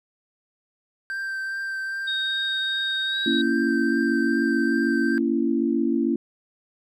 triangle tone with vibrato, 1568 Hz, G6, in tune, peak -25 dBFS, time 1.1-5.18 s, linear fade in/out 0 ms, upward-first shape triangle, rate 2.5 Hz, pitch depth 15 cents each way
sine tone with pitch glide, 3729 to 3821 Hz, A#7 to A#7, 0 to +42 cents, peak -25 dBFS, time 2.07-3.42 s, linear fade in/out 10 ms, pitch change +42 cents, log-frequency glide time 3.05-3.17 s
sine chord, A# diminished, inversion none, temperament just, 233.1 / 279.7 / 335.6 Hz, A#3 / C#4 / E4, 0 / +16 / +31 cents, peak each -24 dBFS, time 3.26-6.16 s, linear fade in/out 5 ms
effects none

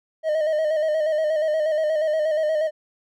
triangle tone with vibrato, 621 Hz, D#5, 3 cents flat, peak -17 dBFS, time 0.23-2.71 s, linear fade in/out 50 ms, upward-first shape square, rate 8.4 Hz, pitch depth 43 cents each way, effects none

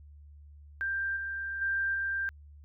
sine tone with level steps, 1582 Hz, G6, 15 cents sharp, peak -29 / -33 / -27 / -29 dBFS, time 0.81-2.29 s, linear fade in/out 0 ms, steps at 1.16 / 1.61 / 1.94 s, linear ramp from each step 10 ms, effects added 73 Hz sine -49 dBFS peak until 2.64 s

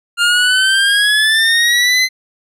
25% pulse exponential sweep, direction up, 1396.9 to 2058 Hz, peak -6 dBFS, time 0.17-2.09 s, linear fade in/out 50 ms, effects low-pass 10000 Hz 12 dB/octave

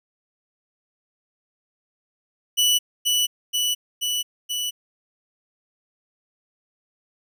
sawtooth tone with echo, 2960 Hz, F#7, in tune, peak -13 dBFS, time 2.57-2.79 s, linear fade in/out 20 ms, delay 480 ms, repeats 4, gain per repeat -2 dB, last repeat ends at 4.71 s, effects none

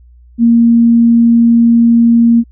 sine tone, 233.1 Hz, A#3, in tune, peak -4 dBFS, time 0.38-2.44 s, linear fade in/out 50 ms, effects added 60 Hz sine -38 dBFS peak until 2.51 s

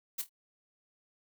blue noise with echo, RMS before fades -34 dBFS, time 0.18-0.22 s, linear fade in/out 10 ms, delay 25 ms, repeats 3, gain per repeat -11 dB, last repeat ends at 0.295 s, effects none

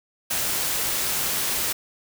white noise, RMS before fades -25 dBFS, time 0.3-1.73 s, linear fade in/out 10 ms, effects none

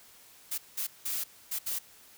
blue noise bursts at uneven times, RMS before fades -33 dBFS, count 5, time 0.51-0.58 / 0.77-0.87 / 1.05-1.24 / 1.51-1.59 / 1.66-1.79 s, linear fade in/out 10 ms, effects white hiss -56 dBFS RMS until 2.17 s

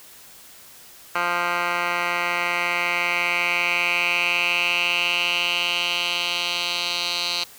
10% pulse tone with band-pass filter sweep, 174.6 Hz, F3, in tune, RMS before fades -23 dBFS, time 1.15-7.44 s, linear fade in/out 5 ms, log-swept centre 1600 to 3900 Hz, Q 4.1, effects white hiss -46 dBFS RMS until 7.58 s

